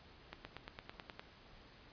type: accelerating click train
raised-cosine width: 0.3 ms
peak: -29 dBFS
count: 9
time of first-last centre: 0.33-1.195 s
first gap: 120 ms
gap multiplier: 0.97
effects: pink hiss -60 dBFS RMS until 1.92 s + resampled to 11025 Hz